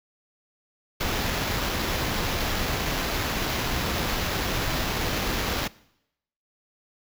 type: noise with sample-and-hold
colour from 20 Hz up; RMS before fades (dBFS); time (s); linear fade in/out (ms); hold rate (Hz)
pink; -27; 1-5.68; 10; 8820
effects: noise-tail reverb RT60 0.8 s tail -21 dB re dry